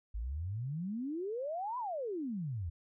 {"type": "exponential two-way sweep", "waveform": "sine", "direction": "up then down", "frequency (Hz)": [50.1, 1025, 76.9], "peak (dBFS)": -35, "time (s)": [0.14, 2.7], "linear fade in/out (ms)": 10, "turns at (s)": 1.78, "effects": []}